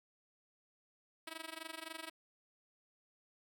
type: tone with amplitude modulation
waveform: 5% pulse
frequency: 322.9 Hz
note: E4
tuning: 36 cents flat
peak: -30 dBFS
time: 1.27-2.1 s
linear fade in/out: 5 ms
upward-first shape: sine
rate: 23.7 Hz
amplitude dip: 90%
effects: none